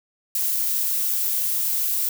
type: noise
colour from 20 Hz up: violet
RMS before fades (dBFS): -23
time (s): 0.35-2.09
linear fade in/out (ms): 2
effects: none